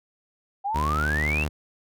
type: exponential sweep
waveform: sine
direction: up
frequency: 769 to 2794 Hz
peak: -24 dBFS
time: 0.64-1.45 s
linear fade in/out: 20 ms
type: tone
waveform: sawtooth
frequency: 75.3 Hz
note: D2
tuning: 44 cents sharp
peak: -21 dBFS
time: 0.74-1.49 s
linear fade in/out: 20 ms
effects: none